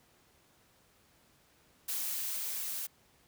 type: noise with level ramp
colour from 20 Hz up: blue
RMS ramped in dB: -35 to -38 dBFS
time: 1.88-2.87 s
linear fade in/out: 10 ms
effects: pink hiss -66 dBFS RMS until 3.27 s + high-pass 60 Hz 12 dB/octave

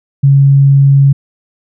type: tone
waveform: sine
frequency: 138.59 Hz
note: C#3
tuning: in tune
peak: -3 dBFS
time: 0.23-1.13 s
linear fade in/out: 10 ms
effects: none

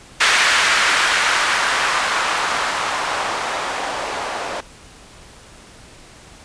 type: noise with low-pass filter sweep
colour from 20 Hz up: violet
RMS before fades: -19 dBFS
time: 0.2-4.61 s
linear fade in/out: 10 ms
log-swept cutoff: 1800 to 700 Hz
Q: 1.3
effects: pink hiss -43 dBFS RMS until 6.44 s + resampled to 22050 Hz

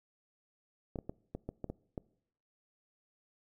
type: clicks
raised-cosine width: 2 ms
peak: -25 dBFS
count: 8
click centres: 0.958 / 0.988 / 1.095 / 1.35 / 1.49 / 1.643 / 1.7 / 1.978 s
effects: noise-tail reverb RT60 0.7 s tail -23 dB re dry

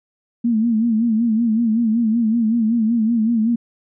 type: tone with vibrato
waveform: sine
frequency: 226.6 Hz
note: A#3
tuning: 49 cents flat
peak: -14 dBFS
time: 0.44-3.56 s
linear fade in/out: 10 ms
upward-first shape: sine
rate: 5.3 Hz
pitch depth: 91 cents each way
effects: none

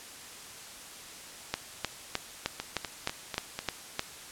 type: two click trains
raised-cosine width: 0.2 ms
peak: -11 / -16 dBFS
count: 9 / 5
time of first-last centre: 1.54-3.994 / 2.6-3.59 s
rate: 3.26 / 4.04 Hz
effects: white hiss -46 dBFS RMS until 4.31 s + low-pass 10000 Hz 12 dB/octave

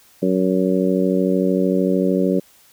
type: harmonic tone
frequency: 93.3 Hz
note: F#2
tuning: 15 cents sharp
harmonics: 2 / 3 / 4 / 5 / 6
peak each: -19 / -21 / -22 / -23 / -24 dBFS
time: 0.22-2.4 s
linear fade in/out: 10 ms
effects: white hiss -52 dBFS RMS until 2.72 s

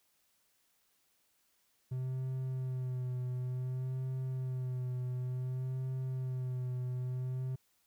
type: tone with vibrato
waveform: triangle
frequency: 128 Hz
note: C3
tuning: 38 cents flat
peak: -32 dBFS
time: 1.91-7.56 s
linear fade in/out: 10 ms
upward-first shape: sine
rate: 0.56 Hz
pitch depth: 33 cents each way
effects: white hiss -74 dBFS RMS until 7.86 s

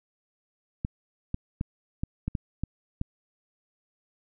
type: clicks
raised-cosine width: 5 ms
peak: -16 dBFS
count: 8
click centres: 0.849 / 1.344 / 1.611 / 2.035 / 2.28 / 2.352 / 2.636 / 3.014 s
effects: none

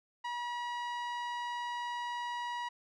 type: tone with low-pass filter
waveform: sawtooth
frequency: 963 Hz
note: B5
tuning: 44 cents flat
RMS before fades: -38 dBFS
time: 0.24-2.69 s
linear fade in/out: 10 ms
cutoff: 3700 Hz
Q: 0.56
effects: none

